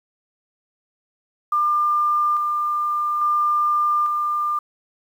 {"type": "tone with tremolo", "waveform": "sine", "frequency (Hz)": 1198, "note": "D6", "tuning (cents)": 34, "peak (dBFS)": -16, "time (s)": [1.52, 4.59], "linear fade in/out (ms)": 5, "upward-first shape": "square", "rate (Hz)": 0.59, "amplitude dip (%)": 30, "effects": ["8-bit"]}